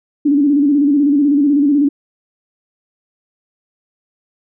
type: tone with vibrato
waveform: sine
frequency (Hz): 286.8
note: D4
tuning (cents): -41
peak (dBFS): -9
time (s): 0.25-1.89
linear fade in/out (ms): 10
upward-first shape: square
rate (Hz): 16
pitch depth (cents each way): 62
effects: none